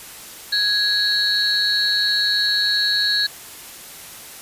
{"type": "tone cluster", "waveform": "sine", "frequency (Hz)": [1664, 3904, 4193, 4390], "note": ["G#6", "B7", "C8", "C#8"], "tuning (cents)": [3, -21, 3, -18], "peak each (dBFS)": -22, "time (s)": [0.52, 3.27], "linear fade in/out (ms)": 10, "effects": ["white hiss -38 dBFS RMS until 4.41 s", "resampled to 32000 Hz"]}